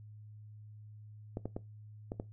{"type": "clicks", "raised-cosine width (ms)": 2, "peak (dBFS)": -24, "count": 5, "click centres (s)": [1.371, 1.456, 1.565, 2.119, 2.199], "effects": ["noise-tail reverb RT60 0.2 s tail -18 dB re dry", "added 106 Hz sine -49 dBFS peak until 2.32 s"]}